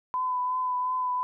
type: tone with vibrato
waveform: sine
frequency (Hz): 1006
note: B5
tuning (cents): +32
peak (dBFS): -25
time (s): 0.14-1.23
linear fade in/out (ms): 0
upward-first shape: triangle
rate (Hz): 2.8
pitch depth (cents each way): 23
effects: none